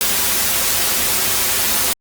white noise with comb filter, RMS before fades -17 dBFS, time 0.01-1.93 s, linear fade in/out 0 ms, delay 6.6 ms, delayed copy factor -0.65, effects Opus 48 kbps

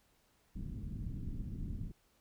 pink low-pass noise, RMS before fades -41 dBFS, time 0.55-1.92 s, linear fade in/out 10 ms, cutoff 240 Hz, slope 24 dB/octave, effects pink hiss -72 dBFS RMS until 2.2 s

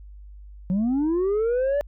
sine linear sweep, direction up, 177 to 587.3 Hz, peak -17 dBFS, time 0.7-1.81 s, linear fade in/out 0 ms, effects tanh soft clip ceiling -19 dBFS + added 50 Hz sine -40 dBFS peak until 1.87 s

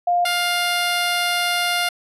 sine / 10% pulse tone pair in turn, 704 / 704 Hz, F5 / F5, +14 / +14 cents, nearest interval unison, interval 0 cents, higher neither, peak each -15 / -10 dBFS, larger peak second, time 0.07-0.25 / 0.25-1.89 s, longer second, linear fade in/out 5 ms, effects resampled to 32000 Hz

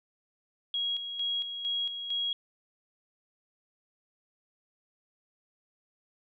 sine tone with tremolo, 3300 Hz, G#7, 12 cents flat, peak -28 dBFS, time 0.74-2.33 s, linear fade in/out 2 ms, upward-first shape square, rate 2.2 Hz, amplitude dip 55%, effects none

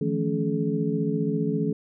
sine tone cluster, 156.2 / 171.1 / 216.2 / 279.7 / 427.3 Hz, D#3 / F3 / A3 / C#4 / G#4, +7 / -35 / -30 / +16 / +49 cents, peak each -29 dBFS, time 0.01-1.73 s, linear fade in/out 5 ms, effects none

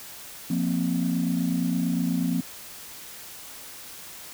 sine chord, F suspended fourth, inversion none, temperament equal, 174.61 / 233.1 / 261.6 Hz, F3 / Bb3 / C4, 0 / 0 / 0 cents, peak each -25 / -27 / -26 dBFS, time 0.5-2.41 s, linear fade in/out 5 ms, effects tanh soft clip ceiling -16 dBFS + white hiss -42 dBFS RMS until 4.33 s

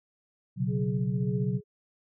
sine chord, B suspended second, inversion none, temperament equal, 123.47 / 138.59 / 185 Hz, B2 / C#3 / F#3, 0 / 0 / 0 cents, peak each -30 dBFS, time 0.56-1.61 s, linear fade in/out 50 ms
sine tone with tremolo, 418.2 Hz, G#4, 12 cents sharp, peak -34 dBFS, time 0.67-1.64 s, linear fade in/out 50 ms, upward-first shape triangle, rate 1.8 Hz, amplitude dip 75%
effects none

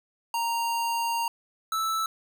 square tone pair in turn, 930 / 1315.2 Hz, A#5 / E6, -4 / -4 cents, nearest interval tritone, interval 600 cents, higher second, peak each -26 dBFS, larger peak neither, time 0.34-1.28 / 1.72-2.06 s, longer first, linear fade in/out 2 ms, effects none

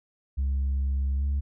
sine tone with pitch glide, 67.9 to 70.13 Hz, C#2 to C#2, -35 to +21 cents, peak -21 dBFS, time 0.37-1.41 s, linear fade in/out 20 ms, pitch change +56 cents, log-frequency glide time 1.16-1.24 s, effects tanh soft clip ceiling -22 dBFS

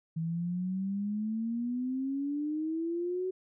sine exponential sweep, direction up, 160.6 to 376.1 Hz, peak -30 dBFS, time 0.16-3.31 s, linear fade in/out 10 ms, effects none

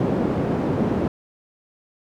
white band-pass noise, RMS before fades -22 dBFS, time 0-1.08 s, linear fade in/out 2 ms, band 120 to 340 Hz, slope 12 dB/octave, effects none

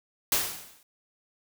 white noise with exponential decay, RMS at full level -22 dBFS, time 0.32-0.83 s, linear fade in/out 2 ms, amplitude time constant 110 ms, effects none

